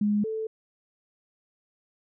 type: tone pair in turn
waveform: sine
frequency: 207.7 / 440.1 Hz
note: G#3 / A4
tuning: 0 / 0 cents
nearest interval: octave + minor second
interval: 1300 cents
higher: second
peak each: -21 / -28 dBFS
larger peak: first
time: 0.01-0.24 / 0.24-0.47 s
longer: neither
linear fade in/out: 5 ms
effects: none